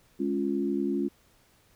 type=chord; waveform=sine; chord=Db major; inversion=second; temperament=equal with one note detuned; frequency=208.5 / 277.2 / 349.2 Hz; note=Ab3 / Db4 / F4; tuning=+7 / 0 / 0 cents; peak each=-31 / -29 / -30 dBFS; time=0.19-1.09 s; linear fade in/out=20 ms; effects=pink hiss -63 dBFS RMS until 1.75 s